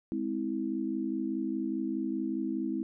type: chord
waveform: sine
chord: Ab augmented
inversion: none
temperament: just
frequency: 207.7 / 259.6 / 324.5 Hz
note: Ab3 / C4 / E4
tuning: 0 / -13 / -27 cents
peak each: -36 / -34 / -33 dBFS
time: 0.12-2.83 s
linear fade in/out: 0 ms
effects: none